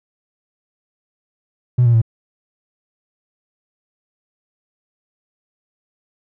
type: tone with pitch steps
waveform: triangle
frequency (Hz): 123.47 / 118.3 / 113.35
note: B2 / A#2 / A#2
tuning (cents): 0 / +26 / -48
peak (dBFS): -6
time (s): 1.78-2.017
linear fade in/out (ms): 10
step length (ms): 79
effects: tanh soft clip ceiling -6 dBFS